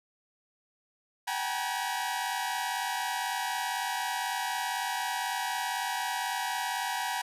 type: tone cluster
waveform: sawtooth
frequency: 756 / 794 / 858 / 958 / 1657 Hz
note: F#5 / G5 / A5 / A#5 / G#6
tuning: +37 / +22 / -44 / +47 / -4 cents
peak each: -33 / -34 / -34 / -30 / -39 dBFS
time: 1.27-7.22 s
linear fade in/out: 10 ms
effects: resampled to 32000 Hz + 10-bit